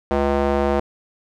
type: tone with band-pass filter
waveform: square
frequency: 70.2 Hz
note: C#2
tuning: 22 cents sharp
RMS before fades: -19 dBFS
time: 0.11-0.8 s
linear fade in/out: 0 ms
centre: 600 Hz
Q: 1.2
effects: none